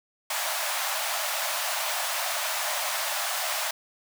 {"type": "high-pass noise", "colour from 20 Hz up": "pink", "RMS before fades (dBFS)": -29, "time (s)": [0.3, 3.71], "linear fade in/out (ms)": 5, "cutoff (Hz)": 580, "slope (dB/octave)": 96, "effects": []}